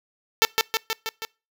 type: tone with echo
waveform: 5% pulse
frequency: 445.9 Hz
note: A4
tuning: 23 cents sharp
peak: -3 dBFS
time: 0.42-0.45 s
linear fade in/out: 0 ms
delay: 160 ms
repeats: 5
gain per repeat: -3 dB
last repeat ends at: 1.25 s
effects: noise-tail reverb RT60 0.3 s tail -25 dB re dry